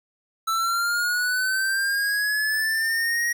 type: linear sweep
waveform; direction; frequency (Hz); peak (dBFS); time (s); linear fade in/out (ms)
square; up; 1318.5 to 1896; -22; 0.47-3.33; 10
effects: 9-bit